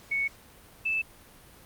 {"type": "tone pair in turn", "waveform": "sine", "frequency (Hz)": [2217, 2632], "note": ["C#7", "E7"], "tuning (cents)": [0, -3], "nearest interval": "minor third", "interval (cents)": 297, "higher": "second", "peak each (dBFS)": -25, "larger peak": "neither", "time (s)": [[0.11, 0.28], [0.85, 1.02]], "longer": "neither", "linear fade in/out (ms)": 10, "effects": ["pink hiss -53 dBFS RMS until 1.65 s", "Opus 48 kbps"]}